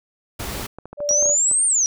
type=noise; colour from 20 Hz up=pink; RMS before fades=-29 dBFS; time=0.39-0.67 s; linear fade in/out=10 ms
type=clicks; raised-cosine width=1 ms; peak=-21 dBFS; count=12; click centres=0.554 / 0.597 / 0.643 / 0.786 / 0.856 / 0.93 / 1.004 / 1.111 / 1.226 / 1.258 / 1.294 / 1.514 s
type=tone; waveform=sine; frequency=583 Hz; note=D5; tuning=13 cents flat; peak=-22 dBFS; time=0.97-1.36 s; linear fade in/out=50 ms
type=exponential two-way sweep; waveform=sine; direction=up then down; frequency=5670 to 9000 to 5670 Hz; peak=-15 dBFS; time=1.09-1.86 s; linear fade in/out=0 ms; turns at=1.66 s
effects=none